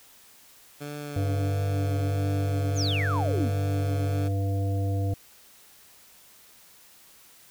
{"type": "tone with vibrato", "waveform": "15% pulse", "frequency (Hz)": 144.9, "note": "D3", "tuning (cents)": -23, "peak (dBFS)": -28, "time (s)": [0.8, 4.29], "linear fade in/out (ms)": 20, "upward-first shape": "triangle", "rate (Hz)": 1.5, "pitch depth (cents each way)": 31}
{"type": "harmonic tone", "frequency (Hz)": 98.3, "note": "G2", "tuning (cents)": 5, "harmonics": [1, 3, 5, 7], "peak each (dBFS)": [-24, -35, -37, -39], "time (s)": [1.16, 5.14], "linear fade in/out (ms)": 5}
{"type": "exponential sweep", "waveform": "sine", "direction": "down", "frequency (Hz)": [7200, 194.6], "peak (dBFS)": -28, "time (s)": [2.75, 3.51], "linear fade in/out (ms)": 50}
{"effects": ["white hiss -54 dBFS RMS until 7.5 s"]}